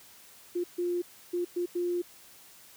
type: tone bursts at uneven times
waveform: sine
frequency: 351.6 Hz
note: F4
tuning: 12 cents sharp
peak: -27 dBFS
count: 5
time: 0.55-0.64 / 0.78-1.02 / 1.33-1.45 / 1.56-1.66 / 1.75-2.02 s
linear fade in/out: 10 ms
effects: white hiss -54 dBFS RMS until 2.76 s + high-pass 60 Hz 12 dB/octave